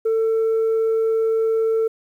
sine tone, 447.1 Hz, A4, 28 cents sharp, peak -14 dBFS, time 0.05-1.88 s, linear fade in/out 10 ms, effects tanh soft clip ceiling -15 dBFS + 9-bit

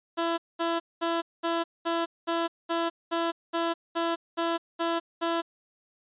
15% pulse tone bursts, 334.9 Hz, E4, 27 cents sharp, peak -19 dBFS, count 13, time 0.17-5.42 s, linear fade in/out 20 ms, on 210 ms, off 210 ms, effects resampled to 8000 Hz

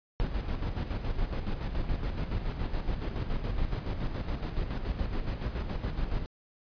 brown noise with tremolo, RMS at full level -30 dBFS, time 0.2-6.26 s, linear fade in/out 0 ms, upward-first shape square, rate 7.1 Hz, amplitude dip 50%, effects resampled to 11025 Hz

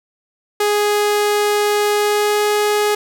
sawtooth tone with pitch glide, 415.3 to 417.7 Hz, G#4 to G#4, 0 to +10 cents, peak -10 dBFS, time 0.6-2.95 s, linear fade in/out 5 ms, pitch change +10 cents, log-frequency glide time 1.94-2.43 s, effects none

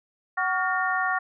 sine tone cluster, 749 / 1125 / 1415 / 1832 Hz, F#5 / C#6 / F6 / A#6, +21 / +25 / +22 / -31 cents, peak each -28 dBFS, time 0.37-1.19 s, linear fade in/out 10 ms, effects none

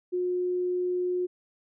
sine tone, 360.3 Hz, F#4, 46 cents flat, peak -25 dBFS, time 0.12-1.27 s, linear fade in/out 20 ms, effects none

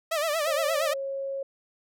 sawtooth tone with vibrato, 622.3 Hz, D#5, in tune, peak -21 dBFS, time 0.11-0.94 s, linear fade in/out 10 ms, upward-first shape sine, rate 8.6 Hz, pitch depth 120 cents each way
sine tone, 546 Hz, C#5, 26 cents flat, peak -29 dBFS, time 0.47-1.43 s, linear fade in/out 5 ms
effects none

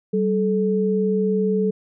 sine tone pair together, 192.79 / 432.8 Hz, G3 / A4, -29 / -29 cents, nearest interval octave + major second, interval 1400 cents, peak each -20 dBFS, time 0.13-1.71 s, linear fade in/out 10 ms, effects none

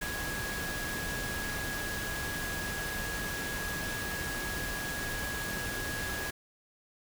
sine tone in noise, 1661.2 Hz, G#6, in tune, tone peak -37 dBFS, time 0.01-6.31 s, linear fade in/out 10 ms, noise pink, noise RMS -37 dBFS, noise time 0.01-6.31 s, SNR -3 dB, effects none

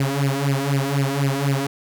sawtooth tone with flanger, 138.59 Hz, C#3, in tune, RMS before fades -21 dBFS, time 0-1.67 s, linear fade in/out 5 ms, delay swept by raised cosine 0.4 to 3.1 ms, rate 4 Hz, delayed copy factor +1, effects none

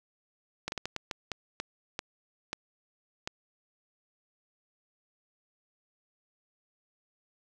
slowing click train, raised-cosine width 0.2 ms, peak -16 dBFS, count 11, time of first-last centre 0.68-3.275 s, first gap 41 ms, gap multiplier 1.38, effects none

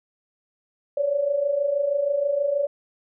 sine tone pair together, 546.7 / 573 Hz, C#5 / D5, -24 / -43 cents, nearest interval minor second, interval 81 cents, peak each -27 / -21 dBFS, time 0.97-2.67 s, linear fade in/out 5 ms, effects none

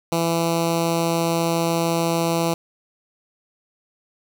10% pulse tone with notch filter, 167 Hz, E3, 23 cents sharp, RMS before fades -21 dBFS, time 0.12-2.54 s, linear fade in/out 2 ms, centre 1800 Hz, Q 1.3, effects 8-bit

